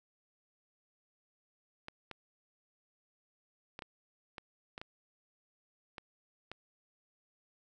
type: clicks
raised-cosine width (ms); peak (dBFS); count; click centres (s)
0.3; -27; 9; 1.884 / 2.113 / 3.791 / 3.822 / 4.382 / 4.779 / 4.815 / 5.982 / 6.516
effects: none